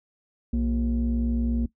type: tone pair together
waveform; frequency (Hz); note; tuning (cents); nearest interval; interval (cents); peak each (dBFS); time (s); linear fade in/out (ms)
sine; 61.74 / 233.9; B1 / A#3; 0 / +6; octave + major seventh; 2306; -23; 0.53-1.66; 5
effects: noise-tail reverb RT60 0.1 s tail -18 dB re dry + tanh soft clip ceiling -18 dBFS